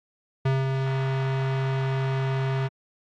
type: tone with ADSR envelope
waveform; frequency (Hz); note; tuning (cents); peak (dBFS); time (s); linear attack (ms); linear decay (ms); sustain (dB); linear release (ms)
square; 133.7; C3; +38; -20; 0.45-2.69; 8; 190; -4; 30
effects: low-pass 3000 Hz 12 dB/octave + AAC 48 kbps